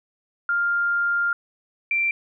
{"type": "tone pair in turn", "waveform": "sine", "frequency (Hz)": [1400, 2355], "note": ["F6", "D7"], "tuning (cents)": [4, 4], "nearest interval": "major sixth", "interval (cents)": 900, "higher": "second", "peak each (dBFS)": -19, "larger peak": "neither", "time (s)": [[0.49, 1.33], [1.91, 2.11]], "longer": "first", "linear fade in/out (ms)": 2, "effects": []}